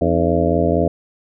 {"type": "harmonic tone with a mistuned harmonic", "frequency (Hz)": 84.4, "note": "E2", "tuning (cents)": 41, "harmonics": [1, 2, 3, 4, 5, 6, 7, 8], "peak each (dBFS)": [-22, -22, -22, -22, -22, -22, -22, -22], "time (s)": [0.01, 0.88], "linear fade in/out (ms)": 5, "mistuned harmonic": 4, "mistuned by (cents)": -120, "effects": []}